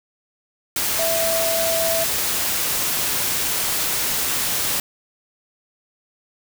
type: tone in noise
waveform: sine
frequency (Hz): 659.3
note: E5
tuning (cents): 0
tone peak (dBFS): -21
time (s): 0.99-2.04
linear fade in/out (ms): 2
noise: white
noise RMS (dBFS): -22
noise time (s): 0.76-4.8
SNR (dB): -2
effects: none